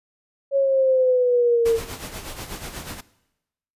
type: linear sweep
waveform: sine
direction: down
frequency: 554.4 to 452 Hz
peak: -15 dBFS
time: 0.51-1.8 s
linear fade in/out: 50 ms
type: noise with tremolo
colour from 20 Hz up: pink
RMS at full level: -32 dBFS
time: 1.65-3.01 s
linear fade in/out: 10 ms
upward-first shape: sine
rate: 8.2 Hz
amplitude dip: 60%
effects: noise-tail reverb RT60 0.9 s tail -19 dB re dry + resampled to 32000 Hz